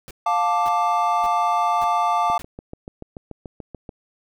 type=noise bursts; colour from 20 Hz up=pink; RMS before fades=-38 dBFS; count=5; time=0.08-2.42 s; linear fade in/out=0 ms; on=28 ms; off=550 ms
type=chord; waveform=triangle; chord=D minor; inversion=first; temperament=just; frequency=704.8 / 881 / 1174.7 Hz; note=F5 / A5 / D6; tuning=+16 / +2 / 0 cents; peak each=-20 dBFS; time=0.26-2.38 s; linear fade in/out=5 ms
type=click train; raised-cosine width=2 ms; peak=-21 dBFS; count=12; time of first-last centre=2.3-3.892 s; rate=6.91 Hz
effects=none